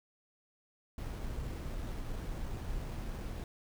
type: noise with sample-and-hold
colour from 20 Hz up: brown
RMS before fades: -39 dBFS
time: 0.98-3.44 s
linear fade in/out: 2 ms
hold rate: 7350 Hz
effects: none